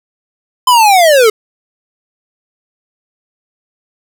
square linear sweep, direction down, 1031 to 415.3 Hz, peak -5 dBFS, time 0.67-1.3 s, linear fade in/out 5 ms, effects none

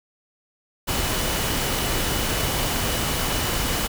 sine tone in noise, 2960 Hz, F#7, in tune, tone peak -35 dBFS, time 0.87-3.88 s, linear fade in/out 20 ms, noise pink, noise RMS -24 dBFS, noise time 0.87-3.88 s, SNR -14 dB, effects none

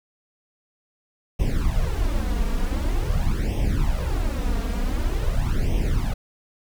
brown noise with flanger, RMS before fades -22 dBFS, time 1.39-6.14 s, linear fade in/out 10 ms, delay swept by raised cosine 0.34 to 4.34 ms, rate 0.46 Hz, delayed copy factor +0.85, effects none

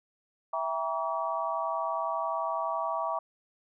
sine chord, E diminished seventh, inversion none, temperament just, 659.3 / 791.1 / 949.3 / 1139.2 Hz, E5 / G5 / Bb5 / Db6, 0 / +16 / +31 / +47 cents, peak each -33 / -37 / -34 / -33 dBFS, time 0.53-3.19 s, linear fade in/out 5 ms, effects none

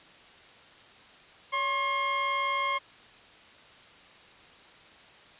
25% pulse tone pair together, 565 / 1070.9 Hz, C#5 / C6, +33 / +40 cents, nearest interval major seventh, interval 1107 cents, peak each -33 / -23 dBFS, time 1.52-2.79 s, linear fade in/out 20 ms, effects white hiss -53 dBFS RMS until 5.39 s + resampled to 8000 Hz

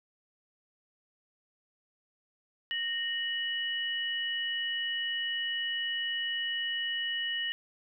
sine tone pair together, 1852 / 2940 Hz, A#6 / F#7, -12 / -12 cents, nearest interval minor sixth, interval 800 cents, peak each -34 / -32 dBFS, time 2.71-7.52 s, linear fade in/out 0 ms, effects none

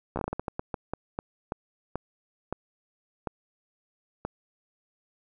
slowing click train, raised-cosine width 1 ms, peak -16 dBFS, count 18, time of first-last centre 0.16-4.25 s, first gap 13 ms, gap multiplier 1.31, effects none

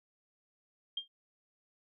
sine tone with exponential decay, 3201 Hz, G7, 36 cents sharp, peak -30 dBFS, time 0.97-1.08 s, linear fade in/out 5 ms, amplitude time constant 22 ms, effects none

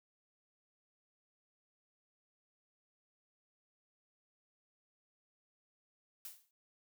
blue noise with exponential decay, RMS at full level -44 dBFS, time 6.25-6.51 s, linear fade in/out 1 ms, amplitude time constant 55 ms, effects none

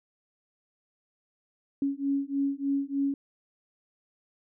sine beating tone pair, 276.3 / 279.6 Hz, C#4 / C#4, -6 / +15 cents, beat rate 3.3 Hz, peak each -29 dBFS, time 1.82-3.14 s, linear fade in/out 2 ms, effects none

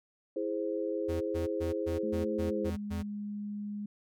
sine chord, E augmented, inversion none, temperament equal, 329.6 / 415.3 / 523.3 Hz, E4 / G#4 / B#4, 0 / 0 / 0 cents, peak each -35 dBFS, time 0.36-2.7 s, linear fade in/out 5 ms
square tone bursts, 84.5 Hz, E2, 43 cents sharp, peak -35 dBFS, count 8, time 1.08-3.03 s, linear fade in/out 20 ms, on 130 ms, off 130 ms
sine tone with pitch glide, 216.6 to 206.5 Hz, A3 to G#3, -27 to -10 cents, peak -35 dBFS, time 2.03-3.86 s, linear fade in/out 5 ms, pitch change -83 cents, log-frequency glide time 2.41-2.65 s
effects none

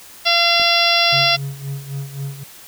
harmonic tone, 685 Hz, F5, 34 cents flat, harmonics 1 / 2 / 3 / 4 / 5 / 6 / 7 / 8, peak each -20 / -23 / -22 / -19 / -19 / -23 / -20 / -23 dBFS, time 0.25-1.37 s, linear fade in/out 20 ms
clicks, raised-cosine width 2 ms, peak -20 / -26 dBFS, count 2, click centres 0.598 / 0.618 s
triangle tone with tremolo, 138.6 Hz, C#3, in tune, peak -20 dBFS, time 1.12-2.44 s, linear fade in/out 10 ms, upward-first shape sine, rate 3.8 Hz, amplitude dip 75%
effects white hiss -41 dBFS RMS until 2.67 s

